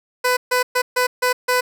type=tone bursts at uneven times; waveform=15% pulse; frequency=500 Hz; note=B4; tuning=21 cents sharp; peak=-9 dBFS; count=6; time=0.24-0.37 / 0.51-0.63 / 0.75-0.82 / 0.96-1.07 / 1.22-1.33 / 1.48-1.61 s; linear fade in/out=10 ms; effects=none